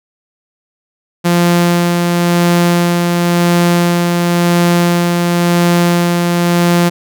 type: tone with tremolo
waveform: sawtooth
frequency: 173.4 Hz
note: F3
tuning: 12 cents flat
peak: -4 dBFS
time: 1.24-6.9 s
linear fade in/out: 20 ms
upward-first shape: sine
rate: 0.95 Hz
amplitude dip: 30%
effects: none